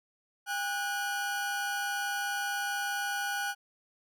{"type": "tone pair together", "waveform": "40% pulse", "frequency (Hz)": [805.9, 1467], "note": ["G5", "F#6"], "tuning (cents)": [48, -15], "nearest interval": "minor seventh", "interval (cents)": 1037, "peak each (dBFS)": [-34, -32], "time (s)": [0.46, 3.55], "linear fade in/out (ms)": 50, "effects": []}